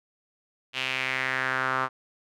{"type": "tone with band-pass filter sweep", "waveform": "sawtooth", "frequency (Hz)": 130.81, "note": "C3", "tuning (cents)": 0, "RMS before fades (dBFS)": -28, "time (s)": [0.73, 1.89], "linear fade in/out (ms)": 50, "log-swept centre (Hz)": [2900, 1200], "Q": 3.4, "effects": []}